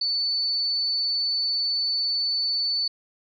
sine tone, 4491 Hz, C#8, 22 cents sharp, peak -22 dBFS, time 0.01-2.88 s, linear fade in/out 5 ms, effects none

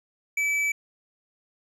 triangle tone with tanh clipping, 2303 Hz, D7, 34 cents flat, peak -24 dBFS, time 0.37-0.72 s, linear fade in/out 5 ms, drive 13 dB, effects none

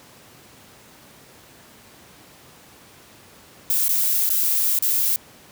violet noise with dropouts, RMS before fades -20 dBFS, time 3.7-5.16 s, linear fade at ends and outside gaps 1 ms, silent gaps 3.882-3.891 / 4.292-4.302 / 4.789-4.824 s, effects pink hiss -48 dBFS RMS until 5.51 s + high-pass 100 Hz 12 dB/octave

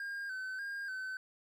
triangle tone with vibrato, 1568 Hz, G6, in tune, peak -36 dBFS, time 0-1.17 s, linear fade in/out 2 ms, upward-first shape square, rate 1.7 Hz, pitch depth 49 cents each way, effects none

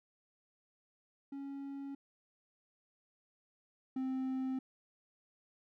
triangle tone pair in turn, 277.2 / 261.6 Hz, C#4 / C4, 0 / 0 cents, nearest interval minor second, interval 100 cents, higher first, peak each -39 / -32 dBFS, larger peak second, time 1.32-1.95 / 3.96-4.59 s, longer neither, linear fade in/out 5 ms, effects none

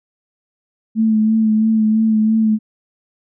sine tone with vibrato, 219 Hz, A3, 8 cents flat, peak -11 dBFS, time 0.95-2.59 s, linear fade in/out 50 ms, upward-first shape sine, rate 3 Hz, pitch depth 26 cents each way, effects none

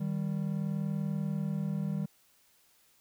triangle tone pair together, 155.56 / 195.99 Hz, D#3 / G3, 0 / 0 cents, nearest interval major third, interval 400 cents, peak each -31 / -31 dBFS, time 0-2.06 s, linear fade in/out 10 ms, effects white hiss -66 dBFS RMS until 3 s

